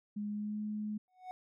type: tone with pitch glide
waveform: sine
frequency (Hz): 207.7 to 211.6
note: G#3 to G#3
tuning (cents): 0 to +33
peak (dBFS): -35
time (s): 0.16-0.98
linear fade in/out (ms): 10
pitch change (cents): +33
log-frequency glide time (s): 0.29-0.6
type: tone with exponential growth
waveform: triangle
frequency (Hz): 739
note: F#5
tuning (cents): -2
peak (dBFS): -36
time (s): 1.08-1.31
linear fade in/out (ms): 0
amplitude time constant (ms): 48
effects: none